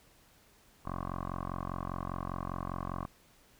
10% pulse tone with low-pass filter, 45 Hz, F#1, 47 cents flat, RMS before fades -38 dBFS, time 0.85-3.06 s, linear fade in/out 10 ms, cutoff 1100 Hz, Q 5.2, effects pink hiss -63 dBFS RMS until 3.59 s

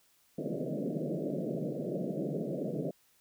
pink band-pass noise, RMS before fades -35 dBFS, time 0.38-2.91 s, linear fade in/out 5 ms, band 140 to 640 Hz, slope 96 dB/octave, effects white hiss -68 dBFS RMS until 3.2 s

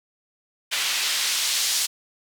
white noise with band-pass filter sweep, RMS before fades -24 dBFS, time 0.71-1.87 s, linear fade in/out 20 ms, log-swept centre 2700 to 5100 Hz, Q 0.97, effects none

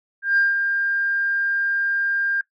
sine tone with ADSR envelope, 1600 Hz, G6, 35 cents sharp, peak -13 dBFS, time 0.22-2.41 s, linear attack 150 ms, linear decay 170 ms, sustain -6 dB, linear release 3 ms, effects noise-tail reverb RT60 0.1 s tail -18 dB re dry + tanh soft clip ceiling -10 dBFS

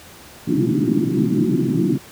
white band-pass noise, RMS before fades -18 dBFS, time 0.47-1.98 s, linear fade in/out 10 ms, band 120 to 360 Hz, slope 96 dB/octave, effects pink hiss -42 dBFS RMS until 2.11 s + high-pass 60 Hz 12 dB/octave

